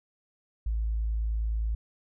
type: tone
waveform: sine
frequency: 54.8 Hz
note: A1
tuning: 6 cents flat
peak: -25 dBFS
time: 0.66-1.75 s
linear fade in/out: 5 ms
effects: tanh soft clip ceiling -21 dBFS